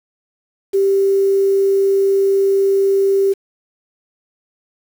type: tone with quantisation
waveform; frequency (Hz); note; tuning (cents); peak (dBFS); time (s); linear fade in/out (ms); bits
sine; 392; G4; 0; -11; 0.73-3.34; 20; 6
effects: none